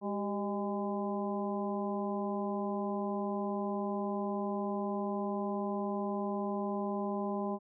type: harmonic tone with a mistuned harmonic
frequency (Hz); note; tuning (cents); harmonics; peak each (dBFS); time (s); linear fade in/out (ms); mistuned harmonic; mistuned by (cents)
203.9; G#3; -32; 1 / 2 / 3 / 4 / 5; -35 / -38 / -40 / -41 / -42; 0.01-7.59; 50; 2; -72
effects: none